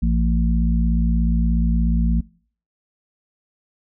harmonic tone, 56.8 Hz, A#1, 44 cents flat, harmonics 1 / 3 / 4, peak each -17 / -22 / -23 dBFS, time 0.02-2.21 s, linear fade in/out 10 ms, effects noise-tail reverb RT60 0.5 s tail -23 dB re dry

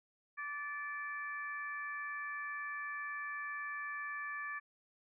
harmonic tone, 582 Hz, D5, 16 cents flat, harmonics 2 / 3 / 4, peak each -44 / -41 / -49 dBFS, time 0.37-4.6 s, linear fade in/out 20 ms, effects none

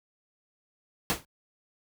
pink noise with exponential decay, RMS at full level -22 dBFS, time 1.1-1.25 s, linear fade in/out 0 ms, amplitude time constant 31 ms, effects high-pass 60 Hz 12 dB/octave

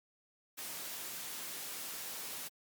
white noise, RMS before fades -43 dBFS, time 0.57-2.49 s, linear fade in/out 20 ms, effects high-pass 150 Hz 12 dB/octave + Opus 48 kbps

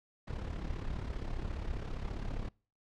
brown noise with amplitude modulation, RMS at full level -35 dBFS, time 0.27-2.49 s, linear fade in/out 10 ms, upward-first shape sine, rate 34.9 Hz, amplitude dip 65%, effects noise-tail reverb RT60 0.4 s tail -26 dB re dry + low-pass 5000 Hz 12 dB/octave

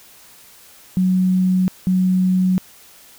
sine tone pair in turn, 185 / 185 Hz, F#3 / F#3, 0 / 0 cents, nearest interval unison, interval 0 cents, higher neither, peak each -13 dBFS, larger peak neither, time 0.97-1.68 / 1.87-2.58 s, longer neither, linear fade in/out 0 ms, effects white hiss -46 dBFS RMS until 3.18 s

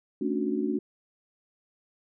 sine chord, D major seventh, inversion second, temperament just, 220.2 / 275.3 / 293.7 / 367.1 Hz, A3 / C#4 / D4 / F#4, +2 / -12 / 0 / -14 cents, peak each -31 dBFS, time 0.21-0.79 s, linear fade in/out 5 ms, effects none

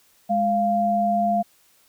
sine tone pair together, 207.7 / 694.6 Hz, G#3 / F5, 0 / -10 cents, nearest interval octave + major sixth, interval 2090 cents, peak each -24 / -19 dBFS, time 0.29-1.43 s, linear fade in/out 20 ms, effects white hiss -59 dBFS RMS until 1.88 s

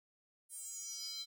square tone with high-pass filter sweep, 449.8 Hz, A4, 38 cents sharp, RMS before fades -45 dBFS, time 0.49-1.26 s, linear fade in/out 50 ms, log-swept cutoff 9400 to 3900 Hz, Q 7.1, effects none

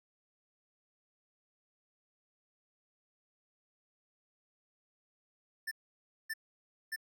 square tone bursts, 1776 Hz, A6, 16 cents sharp, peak -36 dBFS, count 3, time 5.67-6.962 s, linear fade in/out 10 ms, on 44 ms, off 580 ms, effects none

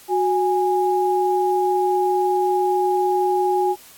sine tone pair together, 367.5 / 825 Hz, F#4 / G#5, -12 / -12 cents, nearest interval octave + major second, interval 1400 cents, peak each -19 dBFS, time 0.08-3.76 s, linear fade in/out 50 ms, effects white hiss -46 dBFS RMS until 3.97 s + AAC 64 kbps

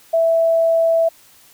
sine tone, 659.3 Hz, E5, in tune, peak -12 dBFS, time 0.13-1.09 s, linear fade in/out 10 ms, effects white hiss -49 dBFS RMS until 1.53 s

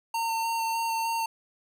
square tone with vibrato, 910 Hz, A#5, 42 cents flat, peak -27 dBFS, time 0.14-1.26 s, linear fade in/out 5 ms, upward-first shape square, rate 3.3 Hz, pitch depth 10 cents each way, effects none

